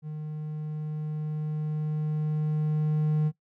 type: tone with level ramp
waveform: triangle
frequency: 153 Hz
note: D#3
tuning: 29 cents flat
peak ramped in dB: -31 to -19 dBFS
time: 0.02-3.32 s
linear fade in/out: 50 ms
effects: noise-tail reverb RT60 0.1 s tail -19 dB re dry